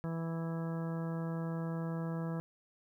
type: harmonic tone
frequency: 164.81 Hz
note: E3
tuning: in tune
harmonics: 1 / 2 / 3 / 4 / 5 / 6 / 7 / 8 / 10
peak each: -35 / -45 / -45 / -49 / -55 / -51 / -56 / -53 / -55 dBFS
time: 0.04-2.4 s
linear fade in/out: 0 ms
effects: 12-bit